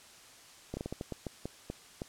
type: slowing click train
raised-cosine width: 2 ms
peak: -23 dBFS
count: 11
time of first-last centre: 0.74-2.019 s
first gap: 30 ms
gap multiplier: 1.3
effects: white hiss -55 dBFS RMS until 2.08 s + low-pass 9000 Hz 12 dB/octave